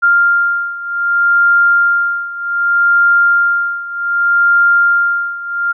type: beating tone pair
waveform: sine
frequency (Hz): 1396.9 / 1397.55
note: F6 / F6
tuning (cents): 0 / +1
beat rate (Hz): 0.65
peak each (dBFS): -11 / -14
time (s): 0.02-5.73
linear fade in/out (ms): 20
effects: none